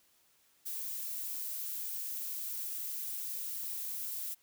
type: noise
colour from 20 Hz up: violet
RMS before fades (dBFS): -39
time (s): 0.65-4.35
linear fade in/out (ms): 20
effects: white hiss -69 dBFS RMS until 4.42 s